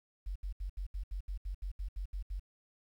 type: tone bursts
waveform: sine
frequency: 46.59 Hz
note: F#1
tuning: 13 cents sharp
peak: -35 dBFS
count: 13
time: 0.26-2.398 s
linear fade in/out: 10 ms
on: 98 ms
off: 72 ms
effects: 11-bit